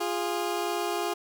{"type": "tone pair together", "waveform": "20% pulse", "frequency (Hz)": [349.2, 411.9], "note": ["F4", "G#4"], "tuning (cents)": [0, -14], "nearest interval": "minor third", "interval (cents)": 286, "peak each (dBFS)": [-25, -26], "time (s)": [0, 1.14], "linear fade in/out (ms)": 10, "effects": []}